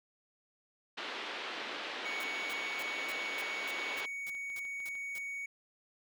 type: band-pass noise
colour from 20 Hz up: white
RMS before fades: -41 dBFS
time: 0.97-4.06 s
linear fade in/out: 10 ms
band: 270 to 3500 Hz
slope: 24 dB/octave
type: tone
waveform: triangle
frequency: 2236 Hz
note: C#7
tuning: 14 cents sharp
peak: -36 dBFS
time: 2.05-5.46 s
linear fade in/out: 5 ms
type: noise bursts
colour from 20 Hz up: white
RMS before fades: -49 dBFS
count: 11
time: 2.2-5.185 s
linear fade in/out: 2 ms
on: 35 ms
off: 260 ms
type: click train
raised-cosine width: 0.3 ms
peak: -40 dBFS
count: 5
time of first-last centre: 4.35-4.953 s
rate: 6.63 Hz
effects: none